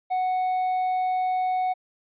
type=tone; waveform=triangle; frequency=740 Hz; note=F#5; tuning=in tune; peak=-20 dBFS; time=0.1-1.74 s; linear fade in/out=20 ms; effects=resampled to 8000 Hz